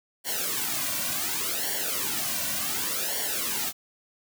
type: noise with flanger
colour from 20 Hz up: white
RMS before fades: -29 dBFS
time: 0.24-3.73 s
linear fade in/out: 50 ms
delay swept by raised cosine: 0.79 to 2.39 ms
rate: 0.68 Hz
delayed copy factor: -0.85
effects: none